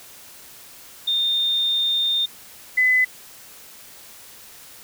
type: tone pair in turn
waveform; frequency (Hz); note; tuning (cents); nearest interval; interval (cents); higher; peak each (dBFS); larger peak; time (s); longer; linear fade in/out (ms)
sine; 3635 / 2013; A#7 / B6; -44 / +33; minor seventh; 1023; first; -18 / -14; second; 1.07-2.26 / 2.77-3.05; first; 10
effects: white hiss -44 dBFS RMS until 4.83 s